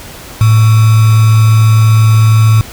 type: tone with sample-and-hold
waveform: sine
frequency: 110 Hz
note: A2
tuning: in tune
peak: -3 dBFS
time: 0.41-2.61 s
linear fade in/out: 0 ms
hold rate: 1225 Hz
effects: pink hiss -30 dBFS RMS until 2.72 s